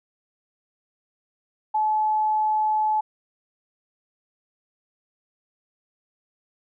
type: tone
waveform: sine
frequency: 860 Hz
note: A5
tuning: 40 cents flat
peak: -19 dBFS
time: 1.74-3.01 s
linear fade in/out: 10 ms
effects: none